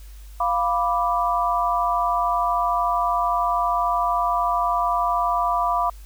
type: chord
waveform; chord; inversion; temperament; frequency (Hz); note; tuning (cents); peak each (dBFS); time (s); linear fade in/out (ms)
sine; B diminished; second; equal; 698.5 / 987.8 / 1174.7; F5 / B5 / D6; 0 / 0 / 0; -23; 0.4-5.9; 5
effects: added 50 Hz sine -38 dBFS peak until 6.05 s + white hiss -53 dBFS RMS until 6.05 s